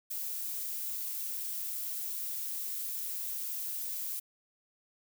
violet noise, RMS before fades -37 dBFS, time 0.1-4.2 s, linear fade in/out 10 ms, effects none

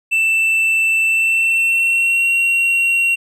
triangle tone with pitch glide, 2662 to 2742 Hz, E7 to F7, +16 to -32 cents, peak -11 dBFS, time 0.11-3.16 s, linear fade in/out 20 ms, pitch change +52 cents, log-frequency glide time 1.05-2.3 s, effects none

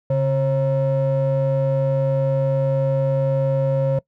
triangle ring-modulated tone, 199.9 Hz, G3, 34 cents sharp, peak -11 dBFS, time 0.1-3.99 s, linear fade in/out 5 ms, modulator 339 Hz, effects noise-tail reverb RT60 0.1 s tail -22 dB re dry

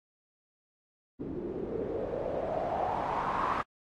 white noise with low-pass filter sweep, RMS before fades -33 dBFS, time 1.19-3.63 s, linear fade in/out 20 ms, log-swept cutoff 300 to 1200 Hz, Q 4.5, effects AAC 48 kbps

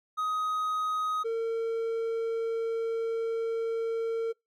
triangle tone pair in turn, 1256 / 455.2 Hz, D#6 / A#4, +16 / -41 cents, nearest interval octave + tritone, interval 1757 cents, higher first, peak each -25 dBFS, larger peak neither, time 0.17-1.24 / 1.24-4.33 s, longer second, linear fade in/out 20 ms, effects noise-tail reverb RT60 0.2 s tail -26 dB re dry + MP3 64 kbps

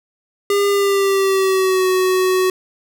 square tone with pitch glide, 403.3 to 372 Hz, G4 to F#4, +49 to +9 cents, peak -14 dBFS, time 0.5-2.5 s, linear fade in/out 2 ms, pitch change -140 cents, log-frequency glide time 0.68-1.87 s, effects none

